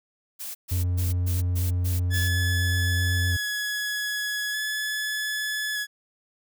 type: noise bursts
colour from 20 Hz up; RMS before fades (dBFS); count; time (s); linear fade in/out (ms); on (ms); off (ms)
blue; -35; 7; 0.39-2.29; 20; 160; 130
type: tone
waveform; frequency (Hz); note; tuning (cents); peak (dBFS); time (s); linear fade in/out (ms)
triangle; 89.2; F2; +37; -20; 0.71-3.37; 10
type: tone with vibrato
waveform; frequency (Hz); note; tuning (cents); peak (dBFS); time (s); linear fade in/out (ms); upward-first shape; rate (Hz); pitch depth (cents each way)
sawtooth; 1700; G#6; +40; -23; 2.1-5.87; 50; square; 0.41; 14
effects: none